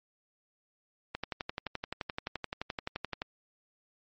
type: click train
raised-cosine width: 0.3 ms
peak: -18 dBFS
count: 25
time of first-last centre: 1.15-3.219 s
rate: 11.6 Hz
effects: MP3 32 kbps